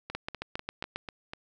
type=two click trains; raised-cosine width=0.3 ms; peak=-17 / -22 dBFS; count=7 / 6; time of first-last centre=0.15-0.96 / 0.1-1.335 s; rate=7.41 / 4.05 Hz; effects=none